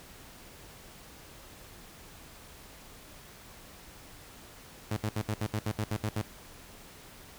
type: tone bursts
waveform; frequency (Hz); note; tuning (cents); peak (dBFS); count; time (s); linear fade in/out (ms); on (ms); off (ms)
sawtooth; 107.1; A2; -46; -25; 11; 4.91-6.217; 5; 57; 68
effects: pink hiss -51 dBFS RMS until 7.38 s